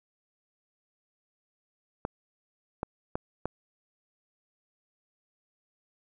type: clicks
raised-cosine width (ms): 1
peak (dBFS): -16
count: 4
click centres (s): 2.051 / 2.831 / 3.155 / 3.456
effects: none